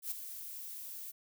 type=noise with ADSR envelope; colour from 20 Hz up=violet; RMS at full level=-36 dBFS; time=0.02-1.12 s; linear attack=90 ms; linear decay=15 ms; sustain=-9 dB; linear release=17 ms; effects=none